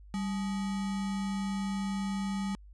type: tone with sample-and-hold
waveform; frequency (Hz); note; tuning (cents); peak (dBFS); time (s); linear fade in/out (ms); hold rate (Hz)
sine; 196; G3; 0; -30; 0.14-2.55; 0; 1050
effects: added 50 Hz sine -49 dBFS peak until 2.73 s + resampled to 22050 Hz